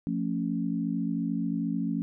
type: chord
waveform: sine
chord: F augmented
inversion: none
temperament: equal with one note detuned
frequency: 174.61 / 223.5 / 277.2 Hz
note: F3 / A3 / C#4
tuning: 0 / +27 / 0 cents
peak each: -31 dBFS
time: 0.07-2.02 s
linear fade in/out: 0 ms
effects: none